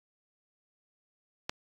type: click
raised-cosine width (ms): 0.2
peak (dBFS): -14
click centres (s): 1.495
effects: AAC 32 kbps